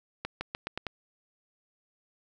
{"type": "accelerating click train", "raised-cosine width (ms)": 0.3, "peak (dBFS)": -17, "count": 6, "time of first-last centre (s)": [0.25, 0.867], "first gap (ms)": 160, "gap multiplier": 0.87, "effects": []}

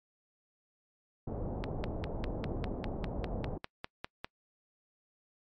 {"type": "low-pass noise", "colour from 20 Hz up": "pink", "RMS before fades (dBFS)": -37, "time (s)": [1.27, 3.58], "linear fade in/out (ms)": 5, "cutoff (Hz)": 730, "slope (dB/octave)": 24}
{"type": "click train", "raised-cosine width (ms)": 0.3, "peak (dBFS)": -21, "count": 14, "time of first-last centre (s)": [1.64, 4.245], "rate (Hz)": 4.99}
{"effects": ["noise-tail reverb RT60 0.1 s tail -25 dB re dry", "MP3 64 kbps"]}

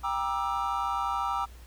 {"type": "chord", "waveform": "triangle", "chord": "E half-diminished seventh", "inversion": "first", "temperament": "just", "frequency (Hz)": [791.1, 949.3, 1186.7, 1318.5], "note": ["G5", "Bb5", "D6", "E6"], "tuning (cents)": [16, 31, 18, 0], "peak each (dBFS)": -31, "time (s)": [0.03, 1.46], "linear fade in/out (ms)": 20, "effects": ["added 60 Hz sine -46 dBFS peak until 1.66 s", "pink hiss -56 dBFS RMS until 1.66 s"]}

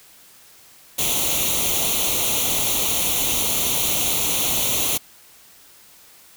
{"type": "noise with comb filter", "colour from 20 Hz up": "white", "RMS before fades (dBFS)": -21, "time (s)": [0.98, 4.98], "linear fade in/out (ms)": 10, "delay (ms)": 0.3, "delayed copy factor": 0.8, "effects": ["white hiss -49 dBFS RMS until 6.36 s"]}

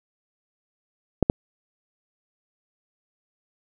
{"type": "clicks", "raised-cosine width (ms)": 2, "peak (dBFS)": -3, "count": 2, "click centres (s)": [1.227, 1.299], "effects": []}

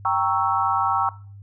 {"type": "chord", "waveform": "sine", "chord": "G diminished seventh", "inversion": "none", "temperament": "equal", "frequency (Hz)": [784, 932.3, 1108.7, 1318.5], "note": ["G5", "Bb5", "Db6", "Fb6"], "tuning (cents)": [0, 0, 0, 0], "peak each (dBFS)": -24, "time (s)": [0.05, 1.09], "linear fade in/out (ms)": 2, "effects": ["noise-tail reverb RT60 0.4 s tail -19 dB re dry", "added 100 Hz sine -39 dBFS peak until 1.42 s"]}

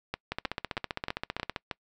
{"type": "two click trains", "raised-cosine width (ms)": 0.3, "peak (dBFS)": [-15, -15], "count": [20, 6], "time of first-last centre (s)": [[0.32, 1.562], [0.14, 1.712]], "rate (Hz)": [15.3, 3.18], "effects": ["noise-tail reverb RT60 0.1 s tail -25 dB re dry"]}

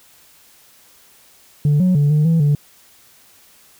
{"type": "tone with pitch steps", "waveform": "sine", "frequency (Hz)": [146.8, 183.2, 145, 151.1, 164.5, 145.7], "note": ["D3", "F#3", "D3", "D3", "E3", "D3"], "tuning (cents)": [0, -17, -22, 50, -3, -13], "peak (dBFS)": -9, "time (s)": [1.65, 2.55], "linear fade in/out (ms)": 2, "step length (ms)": 150, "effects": ["tanh soft clip ceiling -10 dBFS", "white hiss -50 dBFS RMS until 3.79 s"]}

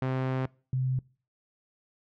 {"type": "tone pair in turn", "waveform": ["sawtooth", "sine"], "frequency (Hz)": [130.6, 129.55], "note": ["C3", "C3"], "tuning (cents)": [-3, -17], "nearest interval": "unison", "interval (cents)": 14, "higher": "first", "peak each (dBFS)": [-23, -25], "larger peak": "first", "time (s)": [[0.02, 0.46], [0.73, 0.99]], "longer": "first", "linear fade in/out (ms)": 2, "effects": ["noise-tail reverb RT60 0.4 s tail -24 dB re dry", "low-pass 2000 Hz 12 dB/octave"]}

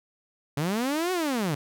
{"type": "linear two-way sweep", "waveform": "sawtooth", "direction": "up then down", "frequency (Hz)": [134.8, 376.6, 134.8], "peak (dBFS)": -21, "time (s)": [0.57, 1.55], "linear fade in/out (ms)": 5, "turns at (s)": 1.12, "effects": []}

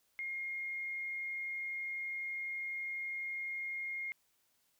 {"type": "tone", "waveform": "sine", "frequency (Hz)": 2136, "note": "C7", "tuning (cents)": 35, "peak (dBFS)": -37, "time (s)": [0.19, 4.12], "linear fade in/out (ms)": 0, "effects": ["white hiss -75 dBFS RMS until 4.79 s"]}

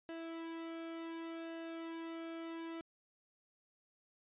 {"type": "tone with flanger", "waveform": "sawtooth", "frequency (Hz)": 329.6, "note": "E4", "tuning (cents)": 0, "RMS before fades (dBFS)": -45, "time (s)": [0.09, 2.81], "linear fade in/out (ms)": 0, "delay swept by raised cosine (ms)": [0.88, 1.98], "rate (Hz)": 0.68, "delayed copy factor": -0.6, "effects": ["resampled to 8000 Hz"]}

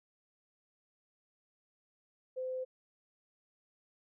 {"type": "tone", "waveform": "sine", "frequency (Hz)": 514, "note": "C5", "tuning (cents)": -31, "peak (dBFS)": -35, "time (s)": [2.36, 2.65], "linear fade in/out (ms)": 20, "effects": []}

